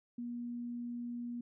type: tone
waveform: sine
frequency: 239.7 Hz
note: A#3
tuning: 48 cents sharp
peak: -38 dBFS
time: 0.18-1.41 s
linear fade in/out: 5 ms
effects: none